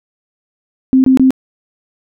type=tone bursts; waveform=sine; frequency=261.6 Hz; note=C4; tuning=in tune; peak=-5 dBFS; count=3; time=0.93-1.306 s; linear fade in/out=0 ms; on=110 ms; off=23 ms; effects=none